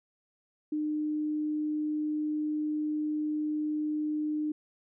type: tone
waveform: sine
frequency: 303.4 Hz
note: D#4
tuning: 44 cents flat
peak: -28 dBFS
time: 0.72-4.52 s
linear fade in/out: 5 ms
effects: none